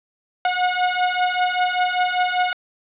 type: beating tone pair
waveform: sawtooth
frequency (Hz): 724 / 729.1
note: F#5 / F#5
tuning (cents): -38 / -26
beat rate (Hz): 5.1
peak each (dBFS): -17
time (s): 0.45-2.53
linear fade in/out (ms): 2
effects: resampled to 8000 Hz + 8-bit